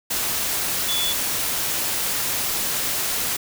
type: tone in noise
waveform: sine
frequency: 3443 Hz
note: A7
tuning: 38 cents flat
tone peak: -23 dBFS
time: 0.88-1.13 s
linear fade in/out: 10 ms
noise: white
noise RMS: -24 dBFS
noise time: 0.1-3.37 s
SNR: -2 dB
effects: none